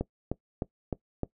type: click train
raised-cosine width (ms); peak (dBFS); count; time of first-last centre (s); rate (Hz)
2; -16; 5; 0.01-1.233; 3.27
effects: noise-tail reverb RT60 0.1 s tail -20 dB re dry